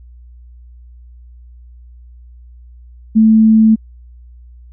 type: tone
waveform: sine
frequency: 220 Hz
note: A3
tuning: in tune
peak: -5 dBFS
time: 3.15-3.76 s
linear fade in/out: 20 ms
effects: added 60 Hz sine -36 dBFS peak until 4.72 s